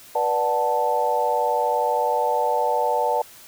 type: chord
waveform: sine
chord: B minor seventh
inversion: none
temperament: equal with one note detuned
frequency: 487.9 / 587.3 / 740 / 880 Hz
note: B4 / D5 / F#5 / A5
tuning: -21 / 0 / 0 / 0 cents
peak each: -25 / -25 / -26 / -22 dBFS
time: 0.15-3.22 s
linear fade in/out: 5 ms
effects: white hiss -46 dBFS RMS until 3.47 s